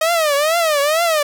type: tone with vibrato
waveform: sawtooth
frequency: 622.3 Hz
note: D#5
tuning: in tune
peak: -10 dBFS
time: 0.01-1.23 s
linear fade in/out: 5 ms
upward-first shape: triangle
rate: 2.2 Hz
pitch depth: 200 cents each way
effects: none